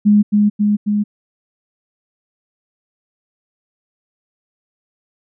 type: tone with echo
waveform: sine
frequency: 207.7 Hz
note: G#3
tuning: in tune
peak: -7 dBFS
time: 0.05-0.23 s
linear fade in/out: 20 ms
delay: 270 ms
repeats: 3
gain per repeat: -2 dB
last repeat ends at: 1.04 s
effects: none